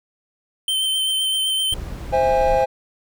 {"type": "tone with vibrato", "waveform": "square", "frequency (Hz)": 3100, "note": "G7", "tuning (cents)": -20, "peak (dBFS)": -19, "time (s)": [0.68, 1.74], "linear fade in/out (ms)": 2, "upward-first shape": "sine", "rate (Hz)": 7.8, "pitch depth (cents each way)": 15}
{"type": "noise", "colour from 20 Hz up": "brown", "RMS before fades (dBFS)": -29, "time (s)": [1.72, 2.64], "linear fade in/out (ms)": 5}
{"type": "chord", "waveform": "triangle", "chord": "C augmented", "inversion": "none", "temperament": "just", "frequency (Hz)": [523.3, 654.1, 817.6], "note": ["C5", "E5", "G#5"], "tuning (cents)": [0, -14, -27], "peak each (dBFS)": [-16, -20, -17], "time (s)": [2.12, 2.66], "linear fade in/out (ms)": 20}
{"effects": []}